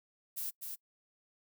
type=noise with echo; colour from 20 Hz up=violet; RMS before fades=-38 dBFS; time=0.36-0.51 s; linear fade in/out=20 ms; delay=250 ms; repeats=1; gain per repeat=-4 dB; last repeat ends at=0.76 s; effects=noise-tail reverb RT60 0.1 s tail -24 dB re dry